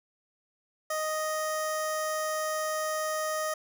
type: tone with notch filter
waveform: 15% pulse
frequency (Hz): 622.3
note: D#5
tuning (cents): 0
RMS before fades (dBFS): -31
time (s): 0.9-3.54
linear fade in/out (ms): 5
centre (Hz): 2600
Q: 1.2
effects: none